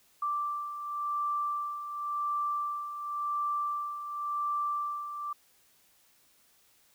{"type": "beating tone pair", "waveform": "sine", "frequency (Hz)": [1173, 1173.92], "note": ["D6", "D6"], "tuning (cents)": [-2, -1], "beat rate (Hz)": 0.92, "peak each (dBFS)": [-38, -31], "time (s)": [0.22, 5.33], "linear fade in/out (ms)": 5, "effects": ["white hiss -65 dBFS RMS until 6.94 s"]}